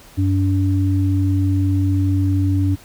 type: tone pair together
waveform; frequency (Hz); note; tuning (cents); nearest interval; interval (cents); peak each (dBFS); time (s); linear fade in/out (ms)
sine; 95.84 / 287.5; G2 / D4; -39 / -37; octave + perfect fifth; 1902; -15 / -20; 0.17-2.76; 20
effects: pink hiss -45 dBFS RMS until 2.84 s